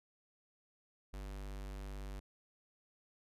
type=tone with notch filter; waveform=square; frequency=49 Hz; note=G1; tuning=in tune; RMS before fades=-45 dBFS; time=1.13-2.2 s; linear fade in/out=10 ms; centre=99 Hz; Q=1.3; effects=resampled to 32000 Hz